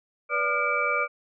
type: tone cluster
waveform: sine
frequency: 491.3 / 581 / 1207 / 1412 / 2313 Hz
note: B4 / D5 / D6 / F6 / D7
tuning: -9 / -19 / +47 / +19 / -27 cents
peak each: -33 / -31 / -27 / -29 / -27 dBFS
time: 0.29-1.08 s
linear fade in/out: 50 ms
effects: none